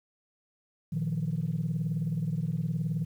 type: chord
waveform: sine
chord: Bb suspended fourth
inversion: none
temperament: equal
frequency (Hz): 116.54 / 155.56 / 174.61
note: Bb2 / Eb3 / F3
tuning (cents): 0 / 0 / 0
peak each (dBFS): -34 / -29 / -32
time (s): 0.92-3.05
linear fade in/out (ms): 10
effects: tanh soft clip ceiling -22 dBFS + 10-bit